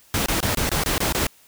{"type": "noise bursts", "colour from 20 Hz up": "pink", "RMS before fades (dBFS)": -22, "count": 8, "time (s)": [0.14, 1.268], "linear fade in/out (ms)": 0, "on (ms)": 120, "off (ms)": 24, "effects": ["white hiss -54 dBFS RMS until 1.47 s"]}